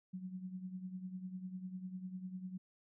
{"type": "tone with tremolo", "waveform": "sine", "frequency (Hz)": 185, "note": "F#3", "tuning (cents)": 0, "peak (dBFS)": -39, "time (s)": [0.13, 2.58], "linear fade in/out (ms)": 10, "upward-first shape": "triangle", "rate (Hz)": 10, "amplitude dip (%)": 75, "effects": []}